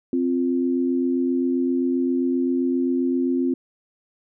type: tone pair together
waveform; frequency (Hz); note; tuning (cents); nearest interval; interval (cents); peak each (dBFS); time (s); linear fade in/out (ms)
sine; 261.6 / 349.2; C4 / F4; 0 / 0; perfect fourth; 500; -20 / -24; 0.13-3.54; 2
effects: none